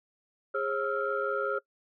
sine tone cluster, 412.3 / 540 / 1304 / 1389 Hz, G#4 / C#5 / E6 / F6, -13 / -45 / -19 / -10 cents, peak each -33 / -31 / -35 / -32 dBFS, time 0.54-1.59 s, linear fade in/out 10 ms, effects noise-tail reverb RT60 0.1 s tail -22 dB re dry + tanh soft clip ceiling -18 dBFS

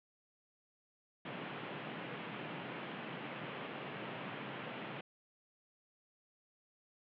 pink band-pass noise, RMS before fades -45 dBFS, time 1.25-5.01 s, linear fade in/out 5 ms, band 130 to 3200 Hz, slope 48 dB/octave, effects none

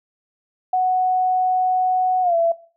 sine tone with pitch glide, 740 to 670.8 Hz, F#5 to E5, 0 to +30 cents, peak -15 dBFS, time 0.73-2.52 s, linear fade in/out 5 ms, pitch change -170 cents, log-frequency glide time 2.22-2.35 s, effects noise-tail reverb RT60 0.4 s tail -18 dB re dry

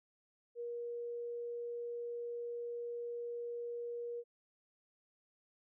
sine tone, 475.2 Hz, A#4, 33 cents sharp, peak -39 dBFS, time 0.55-4.24 s, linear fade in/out 50 ms, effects none

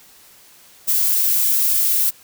violet noise, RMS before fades -17 dBFS, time 0.87-2.11 s, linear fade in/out 20 ms, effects white hiss -48 dBFS RMS until 2.23 s

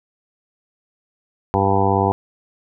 harmonic tone, 98 Hz, G2, in tune, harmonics 1 / 2 / 3 / 4 / 5 / 7 / 8 / 9 / 10, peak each -21 / -24 / -26 / -22 / -24 / -24 / -22 / -22 / -25 dBFS, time 1.54-2.12 s, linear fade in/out 0 ms, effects none

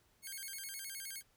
5% pulse tone with vibrato, 1864 Hz, A#6, 1 cent flat, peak -33 dBFS, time 0.22-1.23 s, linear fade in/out 50 ms, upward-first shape square, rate 9.6 Hz, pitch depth 280 cents each way, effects pink hiss -72 dBFS RMS until 1.36 s

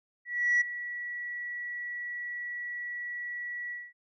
sine tone with ADSR envelope, 1939 Hz, B6, 32 cents flat, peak -19 dBFS, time 0.25-3.93 s, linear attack 360 ms, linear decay 12 ms, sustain -15 dB, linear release 220 ms, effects tanh soft clip ceiling -19 dBFS

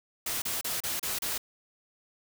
white noise bursts, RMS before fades -32 dBFS, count 6, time 0.26-1.38 s, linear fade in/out 5 ms, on 160 ms, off 32 ms, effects none

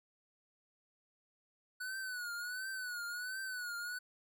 square tone with vibrato, 1480 Hz, F#6, in tune, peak -40 dBFS, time 1.8-3.99 s, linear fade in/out 10 ms, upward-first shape triangle, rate 1.4 Hz, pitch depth 99 cents each way, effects none

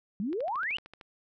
sine exponential sweep, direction up, 184.9 to 3079 Hz, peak -29 dBFS, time 0.2-0.77 s, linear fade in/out 0 ms
click train, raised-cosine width 0.3 ms, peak -31 dBFS, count 10, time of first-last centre 0.33-1.012 s, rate 13.2 Hz
effects none

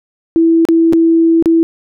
sine tone with dropouts, 329.6 Hz, E4, in tune, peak -6 dBFS, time 0.36-1.63 s, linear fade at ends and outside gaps 0 ms, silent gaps 0.652-0.687 / 0.926-0.933 / 1.425-1.458 s, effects none

